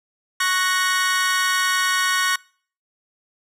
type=chord; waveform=sawtooth; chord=F# major; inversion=second; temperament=equal with one note detuned; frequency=1104.9 / 1480 / 1864.7 Hz; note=C#6 / F#6 / A#6; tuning=-6 / 0 / 0 cents; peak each=-19 dBFS; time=0.4-2.36 s; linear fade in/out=5 ms; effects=noise-tail reverb RT60 0.5 s tail -25 dB re dry + low-pass 12000 Hz 12 dB/octave